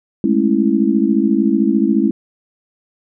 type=chord; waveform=sine; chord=A major seventh; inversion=third; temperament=just; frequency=206.2 / 220 / 275 / 330 Hz; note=G#3 / A3 / C#4 / E4; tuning=-12 / 0 / -14 / +2 cents; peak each=-17 dBFS; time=0.24-2.11 s; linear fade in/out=2 ms; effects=none